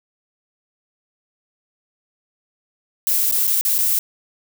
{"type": "noise with dropouts", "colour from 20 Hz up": "violet", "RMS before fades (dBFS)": -18, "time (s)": [3.07, 3.99], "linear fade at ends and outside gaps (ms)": 1, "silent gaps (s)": [[3.313, 3.323], [3.47, 3.475], [3.611, 3.65], [3.782, 3.786]], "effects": []}